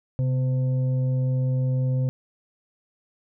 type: tone with frequency modulation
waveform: sine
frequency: 130.9 Hz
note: C3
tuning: 1 cent sharp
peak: -20 dBFS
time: 0.19-2.09 s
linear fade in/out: 0 ms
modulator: 382 Hz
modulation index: 0.34
effects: none